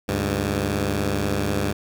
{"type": "tone pair together", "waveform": "10% pulse", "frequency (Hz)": [72.3, 100.4], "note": ["D2", "G2"], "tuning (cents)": [-27, 42], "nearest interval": "tritone", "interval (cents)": 569, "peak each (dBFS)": [-18, -15], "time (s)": [0.08, 1.73], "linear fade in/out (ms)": 10, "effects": []}